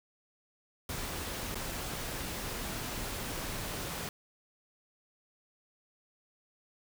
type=noise with dropouts; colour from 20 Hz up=pink; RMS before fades=-38 dBFS; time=0.89-4.09 s; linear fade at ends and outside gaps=2 ms; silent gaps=1.546-1.554 s; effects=none